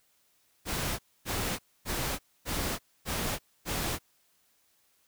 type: noise bursts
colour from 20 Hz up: pink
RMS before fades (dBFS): -32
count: 6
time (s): 0.65-3.99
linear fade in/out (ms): 50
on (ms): 340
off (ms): 260
effects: white hiss -69 dBFS RMS until 5.07 s